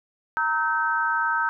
sine tone cluster, 927 / 1290 / 1547 Hz, A#5 / E6 / G6, -10 / -38 / -23 cents, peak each -26 / -26 / -24 dBFS, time 0.37-1.49 s, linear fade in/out 0 ms, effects none

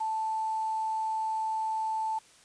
sine tone with quantisation, 880 Hz, A5, in tune, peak -28 dBFS, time 0-2.19 s, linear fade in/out 10 ms, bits 8, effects white hiss -58 dBFS RMS until 2.44 s + resampled to 22050 Hz

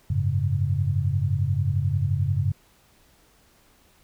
sine chord, F# suspended second, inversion none, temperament equal, 92.5 / 103.83 / 138.59 Hz, F#2 / G#2 / C#3, 0 / 0 / 0 cents, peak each -25 dBFS, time 0.1-2.52 s, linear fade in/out 5 ms, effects pink hiss -59 dBFS RMS until 4.03 s

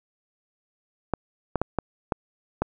clicks, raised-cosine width 1 ms, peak -9 dBFS, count 6, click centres 1.137 / 1.557 / 1.616 / 1.787 / 2.122 / 2.62 s, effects none

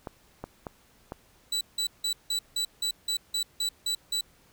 clicks, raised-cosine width 1 ms, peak -21 dBFS, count 4, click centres 0.072 / 0.44 / 0.668 / 1.121 s
35% pulse tone bursts, 3951 Hz, B7, in tune, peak -24 dBFS, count 11, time 1.52-4.21 s, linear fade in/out 5 ms, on 90 ms, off 170 ms
effects pink hiss -61 dBFS RMS until 4.52 s

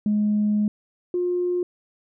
sine tone pair in turn, 209.7 / 356.2 Hz, G#3 / F4, +17 / +34 cents, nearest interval major sixth, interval 917 cents, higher second, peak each -17 / -20 dBFS, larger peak first, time 0.06-0.68 / 1.14-1.63 s, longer first, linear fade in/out 2 ms, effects tanh soft clip ceiling -14 dBFS

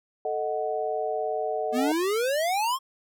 sine chord, D# diminished, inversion second, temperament equal, 440 / 622.3 / 740 Hz, A4 / D#5 / F#5, 0 / 0 / 0 cents, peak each -30 dBFS, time 0.25-1.92 s, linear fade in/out 2 ms
square exponential sweep, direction up, 233.1 to 1100 Hz, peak -24 dBFS, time 1.72-2.79 s, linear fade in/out 50 ms
effects none

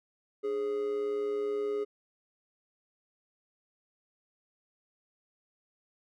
triangle tone with amplitude modulation, 415.3 Hz, G#4, in tune, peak -25 dBFS, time 0.43-1.85 s, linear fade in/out 20 ms, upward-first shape sine, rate 119 Hz, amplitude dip 50%, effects none

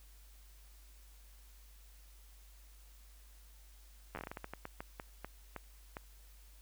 slowing click train, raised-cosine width 0.5 ms, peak -27 dBFS, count 17, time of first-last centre 4.15-5.969 s, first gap 10 ms, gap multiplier 1.28, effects added 50 Hz sine -56 dBFS peak until 6.61 s + white hiss -65 dBFS RMS until 6.61 s

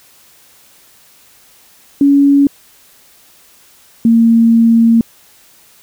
sine tone pair in turn, 281.3 / 229.4 Hz, C#4 / A#3, +26 / -28 cents, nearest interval major third, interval 354 cents, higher first, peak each -5 dBFS, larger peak neither, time 2.01-2.47 / 4.05-5.01 s, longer second, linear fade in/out 2 ms, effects white hiss -46 dBFS RMS until 5.82 s

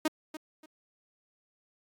sawtooth tone with echo, 311.1 Hz, D#4, in tune, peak -21 dBFS, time 0.05-0.08 s, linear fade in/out 5 ms, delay 290 ms, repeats 2, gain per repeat -13 dB, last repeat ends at 0.66 s, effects AAC 48 kbps

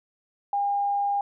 sine tone, 807 Hz, G#5, 50 cents flat, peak -22 dBFS, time 0.53-1.21 s, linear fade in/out 2 ms, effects none

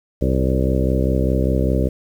harmonic tone with a mistuned harmonic, 65 Hz, C2, 11 cents flat, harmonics 1 / 2 / 3 / 4 / 5 / 6 / 7 / 8 / 9, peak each -19 / -22 / -24 / -25 / -26 / -27 / -27 / -28 / -29 dBFS, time 0.21-1.89 s, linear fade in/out 10 ms, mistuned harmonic 8, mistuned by +24 cents, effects 8-bit

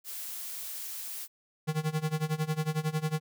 blue noise, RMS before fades -39 dBFS, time 0.04-1.28 s, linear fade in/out 50 ms
square tone with tremolo, 155.56 Hz, D#3, in tune, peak -26 dBFS, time 1.67-3.2 s, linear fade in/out 20 ms, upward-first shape sine, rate 11 Hz, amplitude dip 90%
effects none

